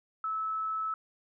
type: tone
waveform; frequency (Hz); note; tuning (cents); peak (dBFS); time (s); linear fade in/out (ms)
sine; 1303; E6; -20; -30; 0.24-0.94; 2
effects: none

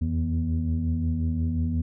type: tone cluster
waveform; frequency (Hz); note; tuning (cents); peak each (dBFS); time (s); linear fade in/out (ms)
sine; 78.3 / 83.9 / 162 / 241.6; D#2 / E2 / E3 / B3; +11 / +31 / -30 / -38; -33 / -24 / -31 / -28; 0.01-1.82; 10
effects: tanh soft clip ceiling -16 dBFS

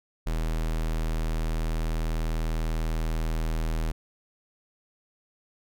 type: tone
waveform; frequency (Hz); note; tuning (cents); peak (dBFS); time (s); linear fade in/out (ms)
square; 40.1; E1; -47; -26; 0.26-3.92; 10
effects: none

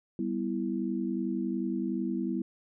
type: chord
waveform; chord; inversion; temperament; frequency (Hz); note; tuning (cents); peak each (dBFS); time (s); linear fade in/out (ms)
sine; E minor; first; equal; 196 / 246.9 / 329.6; G3 / B3 / E4; 0 / 0 / 0; -33; 0.19-2.42; 2
effects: none

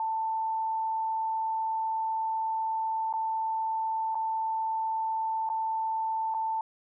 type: tone with dropouts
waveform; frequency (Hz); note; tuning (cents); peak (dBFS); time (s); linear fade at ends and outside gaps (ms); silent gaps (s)
sine; 888; A5; +16; -27; 0-6.61; 2; 3.128-3.137 / 4.147-4.153 / 5.491-5.499 / 6.341-6.346
effects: none

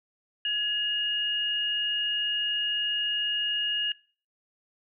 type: tone pair together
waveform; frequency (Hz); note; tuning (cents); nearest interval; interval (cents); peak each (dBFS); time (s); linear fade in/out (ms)
sine; 1681 / 2857; G#6 / F7; +20 / +39; major sixth; 919; -34 / -26; 0.45-3.92; 2
effects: noise-tail reverb RT60 0.4 s tail -21 dB re dry

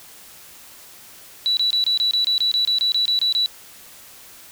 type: tone bursts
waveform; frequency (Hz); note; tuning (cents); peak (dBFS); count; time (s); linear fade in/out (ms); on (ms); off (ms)
sine; 3940; B7; -5; -16; 15; 1.46-3.46; 0; 110; 25
effects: white hiss -44 dBFS RMS until 4.51 s

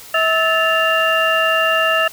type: tone cluster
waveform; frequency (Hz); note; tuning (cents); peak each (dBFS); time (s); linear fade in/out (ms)
sine; 647 / 1299 / 1748 / 2785; E5 / E6 / A6 / F7; -32 / -26 / -12 / -5; -18; 0.14-2.08; 5
effects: tanh soft clip ceiling -4 dBFS + white hiss -38 dBFS RMS until 2.12 s

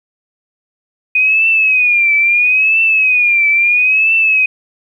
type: tone with vibrato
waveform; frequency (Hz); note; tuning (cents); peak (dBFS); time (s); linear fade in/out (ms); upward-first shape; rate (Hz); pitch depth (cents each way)
sine; 2485; D#7; -3; -8; 1.15-4.46; 5; triangle; 0.75; 130
effects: 8-bit

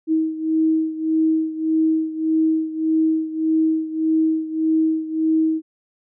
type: beating tone pair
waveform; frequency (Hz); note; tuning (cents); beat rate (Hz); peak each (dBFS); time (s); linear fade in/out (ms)
sine; 317.7 / 319.4; D#4 / D#4; +36 / +45; 1.7; -18 / -22; 0.07-5.62; 50
effects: none

